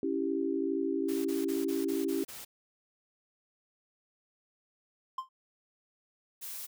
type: chord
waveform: sine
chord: C# diminished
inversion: none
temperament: equal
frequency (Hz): 277.2 / 329.6 / 392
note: C#4 / E4 / G4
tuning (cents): 0 / 0 / 0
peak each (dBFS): -33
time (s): 0.03-2.24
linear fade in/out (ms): 2
type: noise bursts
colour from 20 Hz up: white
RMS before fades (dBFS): -45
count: 7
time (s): 1.08-2.45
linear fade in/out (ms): 10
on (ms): 170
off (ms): 30
type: tone with exponential decay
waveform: triangle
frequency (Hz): 1046.5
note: C6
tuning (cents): 0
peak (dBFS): -27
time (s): 5.18-5.29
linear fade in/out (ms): 5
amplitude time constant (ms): 23
type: noise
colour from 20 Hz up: blue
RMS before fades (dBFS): -41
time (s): 6.41-6.67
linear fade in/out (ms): 20
effects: none